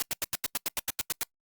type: noise bursts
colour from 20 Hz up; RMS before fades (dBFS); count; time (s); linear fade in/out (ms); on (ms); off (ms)
white; -29; 12; 0-1.232; 0; 22; 88
effects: noise-tail reverb RT60 0.1 s tail -25 dB re dry + Opus 48 kbps